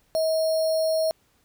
sine tone with sample-and-hold, 639 Hz, D#5, 46 cents sharp, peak -20 dBFS, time 0.15-1.11 s, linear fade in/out 0 ms, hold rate 4900 Hz, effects pink hiss -65 dBFS RMS until 1.44 s

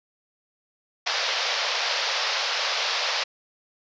white band-pass noise, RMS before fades -26 dBFS, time 1.06-3.24 s, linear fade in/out 10 ms, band 480 to 5400 Hz, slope 48 dB/octave, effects resampled to 16000 Hz

